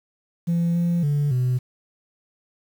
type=tone with pitch steps; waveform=sine; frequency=170.1 / 172.1 / 144.9 / 126.2 Hz; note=F3 / F3 / D3 / B2; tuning=-45 / -25 / -23 / +38 cents; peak=-16 dBFS; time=0.47-1.59 s; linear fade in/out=20 ms; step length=280 ms; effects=tanh soft clip ceiling -17 dBFS + 8-bit